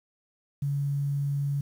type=tone with quantisation; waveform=sine; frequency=141.6 Hz; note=C#3; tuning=37 cents sharp; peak=-25 dBFS; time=0.62-1.61 s; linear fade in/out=5 ms; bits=9; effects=none